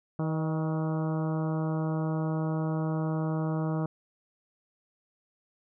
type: harmonic tone with a mistuned harmonic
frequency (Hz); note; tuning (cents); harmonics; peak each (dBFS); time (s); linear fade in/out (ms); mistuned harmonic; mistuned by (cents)
158.8; D#3; +36; 1 / 2 / 3 / 4 / 5 / 6 / 7 / 8 / 9; -28 / -34 / -39 / -39 / -43 / -45 / -45 / -46 / -51; 0.19-3.86; 2; 4; -31
effects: none